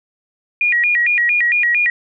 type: tone with vibrato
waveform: sine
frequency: 2153 Hz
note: C7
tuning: 49 cents sharp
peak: -12 dBFS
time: 0.61-1.9 s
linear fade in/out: 2 ms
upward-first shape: square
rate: 4.4 Hz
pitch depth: 210 cents each way
effects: none